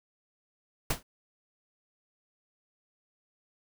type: noise with exponential decay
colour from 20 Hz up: pink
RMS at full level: -24 dBFS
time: 0.9-1.03 s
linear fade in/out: 5 ms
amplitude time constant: 27 ms
effects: none